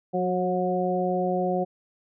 harmonic tone with a mistuned harmonic, 181.4 Hz, F#3, 34 cents flat, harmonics 1 / 2 / 3 / 4, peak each -28 / -28 / -28 / -28 dBFS, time 0.13-1.65 s, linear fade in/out 20 ms, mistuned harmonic 2, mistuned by +20 cents, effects none

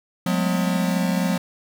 square tone cluster, 180.3 / 204.3 / 218.5 / 252.3 Hz, F#3 / G#3 / A3 / B3, -45 / -28 / -12 / +37 cents, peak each -22 / -28 / -31 / -28 dBFS, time 0.26-1.38 s, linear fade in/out 5 ms, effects none

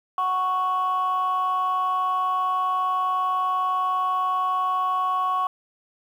sine tone pair together, 741.1 / 1108.7 Hz, F#5 / C#6, +3 / 0 cents, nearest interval perfect fifth, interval 697 cents, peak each -26 / -20 dBFS, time 0.18-5.47 s, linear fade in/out 2 ms, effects tanh soft clip ceiling -17 dBFS + 9-bit

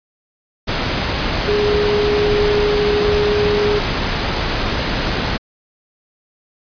sine tone in noise, 415.3 Hz, G#4, in tune, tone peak -14 dBFS, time 1.47-3.8 s, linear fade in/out 20 ms, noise pink, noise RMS -19 dBFS, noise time 0.67-5.38 s, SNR +2 dB, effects resampled to 11025 Hz

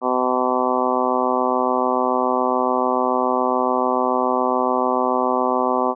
harmonic tone, 127 Hz, B2, 49 cents sharp, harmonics 2 / 3 / 4 / 5 / 6 / 7 / 8 / 9, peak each -25 / -25 / -25 / -25 / -25 / -25 / -25 / -25 dBFS, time 0.01-5.95 s, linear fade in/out 50 ms, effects none

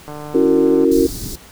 click train, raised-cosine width 1 ms, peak -18 dBFS, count 115, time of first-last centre 0.08-0.845 s, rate 149 Hz
sine chord, F# dominant seventh, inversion second, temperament equal with one note detuned, 277.2 / 329.6 / 370 / 461.1 Hz, C#4 / E4 / F#4 / A#4, 0 / 0 / 0 / -19 cents, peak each -16 dBFS, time 0.34-1.07 s, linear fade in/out 10 ms
pink band-stop noise, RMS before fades -27 dBFS, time 0.91-1.36 s, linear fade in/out 10 ms, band 410 to 4000 Hz, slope 48 dB/octave
effects pink hiss -42 dBFS RMS until 1.51 s

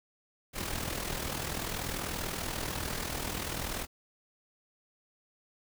pink noise with amplitude modulation, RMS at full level -33 dBFS, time 0.53-3.87 s, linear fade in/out 50 ms, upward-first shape sine, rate 40.5 Hz, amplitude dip 60%, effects none

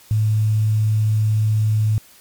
sine tone with quantisation, 108 Hz, A2, 32 cents flat, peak -14 dBFS, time 0.11-1.98 s, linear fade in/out 0 ms, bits 7, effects white hiss -48 dBFS RMS until 2.2 s + MP3 96 kbps

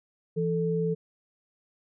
sine tone pair together, 167.02 / 440 Hz, E3 / A4, +23 / 0 cents, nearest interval octave + perfect fourth, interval 1677 cents, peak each -27 dBFS, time 0.36-0.95 s, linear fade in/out 20 ms, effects none

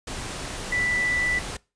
sine tone in noise, 1975.5 Hz, B6, in tune, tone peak -22 dBFS, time 0.72-1.39 s, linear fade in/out 5 ms, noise pink, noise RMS -33 dBFS, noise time 0.07-1.57 s, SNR +8 dB, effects noise-tail reverb RT60 0.3 s tail -23 dB re dry + resampled to 22050 Hz

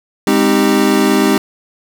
square chord, Ab major seventh, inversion none, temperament equal with one note detuned, 204.9 / 261.6 / 311.1 / 392 Hz, Ab3 / C4 / Eb4 / G4, -23 / 0 / 0 / 0 cents, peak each -16 dBFS, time 0.27-1.38 s, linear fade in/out 2 ms, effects none

